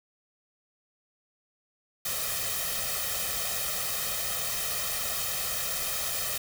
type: noise with comb filter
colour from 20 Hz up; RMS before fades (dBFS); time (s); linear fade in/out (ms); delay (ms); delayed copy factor
white; -31; 2.05-6.38; 5; 1.6; +0.95
effects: none